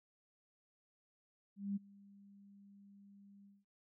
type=tone with ADSR envelope; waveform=sine; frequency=199.8 Hz; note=G3; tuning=33 cents sharp; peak=-34 dBFS; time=1.56-3.65 s; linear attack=200 ms; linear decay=20 ms; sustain=-24 dB; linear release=200 ms; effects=none